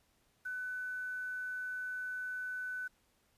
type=tone with quantisation; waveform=sine; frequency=1500 Hz; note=F#6; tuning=23 cents sharp; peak=-37 dBFS; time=0.45-2.88 s; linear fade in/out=10 ms; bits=10; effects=pink hiss -73 dBFS RMS until 3.37 s + resampled to 32000 Hz